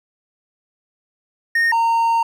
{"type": "tone pair in turn", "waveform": "triangle", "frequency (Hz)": [1845, 919.6], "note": ["A#6", "A#5"], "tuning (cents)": [-18, -24], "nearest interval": "octave", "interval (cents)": 1206, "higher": "first", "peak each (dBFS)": -12, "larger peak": "neither", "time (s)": [[1.55, 1.72], [1.72, 2.23]], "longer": "second", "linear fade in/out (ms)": 5, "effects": []}